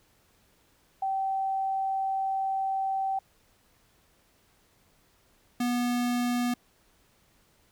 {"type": "tone pair in turn", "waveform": ["sine", "square"], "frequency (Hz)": [773, 243.5], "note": ["G5", "B3"], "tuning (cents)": [-24, -24], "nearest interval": "octave + minor sixth", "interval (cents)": 2000, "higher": "first", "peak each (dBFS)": [-26, -26], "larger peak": "neither", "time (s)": [[1.02, 3.19], [5.6, 6.54]], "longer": "first", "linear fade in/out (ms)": 5, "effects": ["pink hiss -65 dBFS RMS until 7.71 s"]}